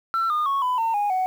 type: tone with pitch steps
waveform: sine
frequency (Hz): 1344 / 1218.3 / 1104.4 / 1001.1 / 907.4 / 822.6 / 745.6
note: E6 / D#6 / C#6 / B5 / A#5 / G#5 / F#5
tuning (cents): +33 / -37 / -7 / +23 / -47 / -17 / +13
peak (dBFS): -18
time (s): 0.14-1.26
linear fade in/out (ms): 0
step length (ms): 160
effects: tanh soft clip ceiling -18 dBFS + 8-bit